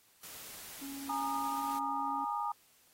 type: noise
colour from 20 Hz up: white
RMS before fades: -48 dBFS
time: 0.23-1.79 s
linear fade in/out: 5 ms
type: tone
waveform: triangle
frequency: 276.6 Hz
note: C#4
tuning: 4 cents flat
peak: -40 dBFS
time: 0.81-2.25 s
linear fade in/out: 10 ms
type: chord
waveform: sine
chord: Ab suspended second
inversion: none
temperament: equal with one note detuned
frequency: 830.6 / 932.3 / 1225.2 Hz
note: Ab5 / Bb5 / Eb6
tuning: 0 / 0 / -27 cents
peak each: -37 dBFS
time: 1.09-2.52 s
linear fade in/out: 5 ms
effects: white hiss -66 dBFS RMS until 2.93 s + AAC 48 kbps